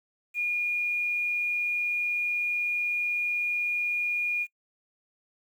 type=tone with quantisation; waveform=sine; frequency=2432 Hz; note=D#7; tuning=40 cents flat; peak=-25 dBFS; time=0.34-4.47 s; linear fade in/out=50 ms; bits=9; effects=noise-tail reverb RT60 0.1 s tail -23 dB re dry